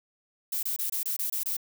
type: noise bursts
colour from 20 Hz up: violet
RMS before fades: -30 dBFS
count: 8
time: 0.52-1.568 s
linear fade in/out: 5 ms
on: 110 ms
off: 24 ms
effects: none